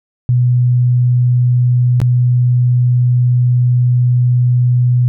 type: tone with dropouts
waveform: sine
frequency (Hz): 123.47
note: B2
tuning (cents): 0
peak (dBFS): -8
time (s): 0.29-5.08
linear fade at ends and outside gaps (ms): 0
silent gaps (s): 2.002-2.016
effects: none